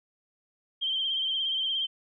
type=tone with vibrato; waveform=sine; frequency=3147 Hz; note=G7; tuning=6 cents sharp; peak=-26 dBFS; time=0.81-1.87 s; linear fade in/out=20 ms; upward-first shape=sine; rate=17 Hz; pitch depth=47 cents each way; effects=none